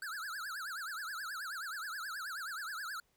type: tone with vibrato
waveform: square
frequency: 1480 Hz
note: F#6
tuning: in tune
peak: -40 dBFS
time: 0.02-3 s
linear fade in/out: 2 ms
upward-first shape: triangle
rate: 9.4 Hz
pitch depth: 290 cents each way
effects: pink hiss -75 dBFS RMS until 3.16 s